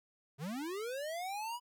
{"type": "linear sweep", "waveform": "square", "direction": "up", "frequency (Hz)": [127.9, 987.8], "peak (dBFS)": -38, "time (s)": [0.38, 1.6], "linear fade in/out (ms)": 50, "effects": ["MP3 96 kbps"]}